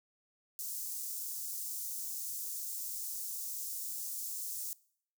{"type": "high-pass noise", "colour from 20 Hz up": "white", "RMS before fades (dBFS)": -40, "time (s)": [0.59, 4.73], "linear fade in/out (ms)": 0, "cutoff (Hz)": 5900, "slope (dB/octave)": 24, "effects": ["noise-tail reverb RT60 0.6 s tail -22 dB re dry"]}